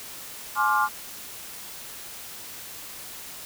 sine chord, D half-diminished seventh, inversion second, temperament just, 845.8 / 1057.2 / 1174.7 / 1409.6 Hz, Ab5 / C6 / D6 / F6, +31 / +18 / 0 / +16 cents, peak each -25 dBFS, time 0.55-0.89 s, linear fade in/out 50 ms, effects white hiss -40 dBFS RMS until 3.45 s

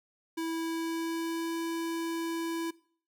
square tone with pitch glide, 327.6 to 331.6 Hz, E4 to E4, -11 to +10 cents, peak -32 dBFS, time 0.37-2.71 s, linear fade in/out 10 ms, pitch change +21 cents, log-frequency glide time 0.48-1.55 s, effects noise-tail reverb RT60 0.5 s tail -21 dB re dry

